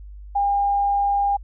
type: tone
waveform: sine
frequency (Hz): 805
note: G5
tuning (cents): +46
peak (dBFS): -17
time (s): 0.35-1.37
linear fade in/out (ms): 10
effects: added 50 Hz sine -36 dBFS peak until 1.43 s